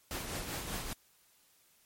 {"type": "noise with tremolo", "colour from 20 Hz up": "pink", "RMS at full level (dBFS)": -37, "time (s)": [0.11, 0.93], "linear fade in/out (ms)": 0, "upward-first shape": "triangle", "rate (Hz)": 5.1, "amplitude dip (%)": 50, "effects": ["white hiss -67 dBFS RMS until 1.85 s", "MP3 64 kbps"]}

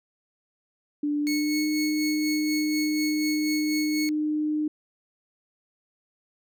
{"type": "tone with pitch glide", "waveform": "sine", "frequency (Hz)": [293.7, 303.9], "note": ["D4", "D#4"], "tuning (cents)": [0, -41], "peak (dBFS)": -23, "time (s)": [1.03, 4.68], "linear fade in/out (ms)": 5, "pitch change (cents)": 59, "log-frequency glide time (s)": [1.2, 1.64]}
{"type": "tone with tremolo", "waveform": "20% pulse", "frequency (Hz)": 2200, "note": "C#7", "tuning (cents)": -14, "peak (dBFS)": -23, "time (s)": [1.27, 4.09], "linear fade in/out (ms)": 0, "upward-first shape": "sine", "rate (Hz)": 4.1, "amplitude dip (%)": 45}
{"effects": []}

